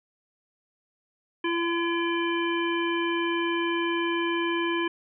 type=harmonic tone; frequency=339.2 Hz; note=E4; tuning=50 cents sharp; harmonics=1 / 3 / 5 / 7 / 9; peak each=-26 / -31 / -33 / -34 / -36 dBFS; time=1.44-4.88 s; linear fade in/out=5 ms; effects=none